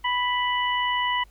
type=harmonic tone; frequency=987.8 Hz; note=B5; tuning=in tune; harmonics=1 / 2 / 3; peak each=-24 / -27 / -29 dBFS; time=0.04-1.24 s; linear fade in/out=10 ms; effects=added 50 Hz sine -50 dBFS peak until 1.3 s + pink hiss -61 dBFS RMS until 1.3 s